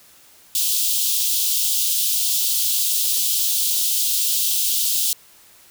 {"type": "high-pass noise", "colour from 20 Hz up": "white", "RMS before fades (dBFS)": -20, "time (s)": [0.55, 5.13], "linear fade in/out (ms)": 2, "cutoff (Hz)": 3000, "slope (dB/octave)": 48, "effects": ["white hiss -50 dBFS RMS until 5.7 s"]}